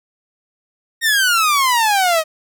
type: exponential sweep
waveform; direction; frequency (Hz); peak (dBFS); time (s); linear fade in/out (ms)
sawtooth; down; 1872 to 618; -9; 1.01-2.24; 50
effects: none